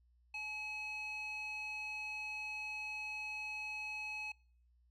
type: tone with band-pass filter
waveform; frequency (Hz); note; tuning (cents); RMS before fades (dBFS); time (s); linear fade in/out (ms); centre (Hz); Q
square; 852; G#5; +44; -43; 0.34-4.32; 5; 2800; 3.9
effects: noise-tail reverb RT60 0.5 s tail -26 dB re dry + added 60 Hz sine -67 dBFS peak until 4.9 s